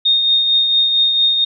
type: tone with tremolo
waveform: sine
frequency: 3688 Hz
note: A#7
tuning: 19 cents flat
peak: -9 dBFS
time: 0.05-1.45 s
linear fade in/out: 10 ms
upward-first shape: triangle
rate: 4.4 Hz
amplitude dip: 45%
effects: none